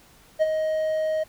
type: tone with ADSR envelope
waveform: triangle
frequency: 627 Hz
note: D#5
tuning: 13 cents sharp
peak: -13 dBFS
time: 0.39-1.24 s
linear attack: 30 ms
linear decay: 28 ms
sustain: -7 dB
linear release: 13 ms
effects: pink hiss -54 dBFS RMS until 1.28 s